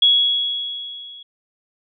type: tone with level ramp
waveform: sine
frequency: 3344 Hz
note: G#7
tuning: 11 cents sharp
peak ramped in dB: -9 to -37 dBFS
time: 0.02-1.23 s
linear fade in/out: 5 ms
effects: none